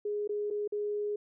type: tone with dropouts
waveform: sine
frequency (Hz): 415.3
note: G#4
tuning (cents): 0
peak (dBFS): -30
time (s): 0.05-1.16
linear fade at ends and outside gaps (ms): 5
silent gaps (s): 0.276-0.292 / 0.503-0.508 / 0.677-0.722
effects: none